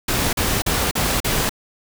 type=noise bursts; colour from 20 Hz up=pink; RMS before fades=-20 dBFS; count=5; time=0.08-1.494 s; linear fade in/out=5 ms; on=250 ms; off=41 ms; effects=none